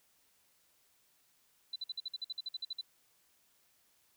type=tone bursts; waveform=sine; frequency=4000 Hz; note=B7; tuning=21 cents sharp; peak=-36 dBFS; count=14; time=1.73-2.812 s; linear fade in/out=5 ms; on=29 ms; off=52 ms; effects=white hiss -71 dBFS RMS until 4.16 s